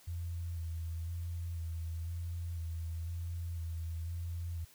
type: tone with vibrato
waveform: sine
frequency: 83.8 Hz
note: E2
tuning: 29 cents sharp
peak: -36 dBFS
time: 0.07-4.65 s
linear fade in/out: 10 ms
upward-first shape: square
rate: 1 Hz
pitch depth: 30 cents each way
effects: white hiss -61 dBFS RMS until 4.74 s